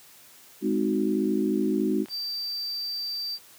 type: chord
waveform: sine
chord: Ab dominant seventh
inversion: none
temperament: equal with one note detuned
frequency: 207.7 / 257.3 / 311.1 / 370 Hz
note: Ab3 / C4 / Eb4 / Gb4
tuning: 0 / -29 / 0 / 0 cents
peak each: -27 / -29 / -27 / -28 dBFS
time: 0.61-2.06 s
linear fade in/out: 50 ms
type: clicks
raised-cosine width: 0.3 ms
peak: -30 dBFS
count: 2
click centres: 2.059 / 2.085 s
type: tone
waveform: triangle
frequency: 4661 Hz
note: D8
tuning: 14 cents flat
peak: -28 dBFS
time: 2.09-3.39 s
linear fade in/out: 50 ms
effects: white hiss -52 dBFS RMS until 3.58 s + high-pass 80 Hz 12 dB/octave

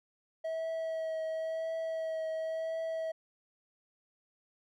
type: tone with vibrato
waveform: triangle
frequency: 645 Hz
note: E5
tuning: 38 cents flat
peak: -31 dBFS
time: 0.44-3.12 s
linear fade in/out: 10 ms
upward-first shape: triangle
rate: 0.95 Hz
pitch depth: 18 cents each way
effects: none

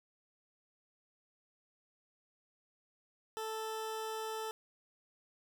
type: tone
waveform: 20% pulse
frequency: 440 Hz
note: A4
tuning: in tune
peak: -33 dBFS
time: 3.37-4.51 s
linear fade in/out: 0 ms
effects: none

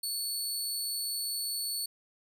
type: tone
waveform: 20% pulse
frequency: 4435 Hz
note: C#8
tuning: in tune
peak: -26 dBFS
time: 0.03-1.86 s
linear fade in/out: 5 ms
effects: none

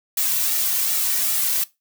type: noise with flanger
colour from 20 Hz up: blue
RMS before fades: -21 dBFS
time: 0.17-1.64 s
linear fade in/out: 5 ms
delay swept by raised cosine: 1.9 to 2.43 ms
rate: 2.6 Hz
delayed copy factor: -0.55
effects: noise-tail reverb RT60 0.2 s tail -19 dB re dry

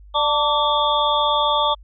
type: tone cluster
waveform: sine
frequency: 592 / 893 / 1157 / 3302 / 3552 Hz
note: D5 / A5 / D6 / G#7 / A7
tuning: +14 / +25 / -26 / -11 / +16 cents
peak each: -23 / -20 / -21 / -26 / -24 dBFS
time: 0.14-1.75 s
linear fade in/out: 20 ms
effects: added 50 Hz sine -41 dBFS peak until 1.83 s

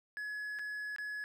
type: tone with dropouts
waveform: triangle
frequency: 1693 Hz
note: G#6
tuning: 33 cents sharp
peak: -36 dBFS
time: 0.17-1.24 s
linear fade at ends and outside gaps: 0 ms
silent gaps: 0.588-0.593 / 0.962-0.984 s
effects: none

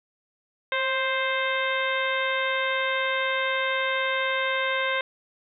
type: harmonic tone with a mistuned harmonic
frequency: 524 Hz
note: C5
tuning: 2 cents sharp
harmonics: 1 / 2 / 3 / 4 / 5 / 6 / 7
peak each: -29 / -30 / -29 / -29 / -35 / -37 / -35 dBFS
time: 0.72-5.01 s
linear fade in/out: 2 ms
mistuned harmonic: 1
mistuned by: +29 cents
effects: none

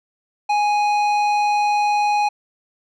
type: tone with low-pass filter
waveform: square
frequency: 830.6 Hz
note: G#5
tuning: in tune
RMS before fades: -18 dBFS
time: 0.49-2.29 s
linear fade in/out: 10 ms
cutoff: 4000 Hz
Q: 0.59
effects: none

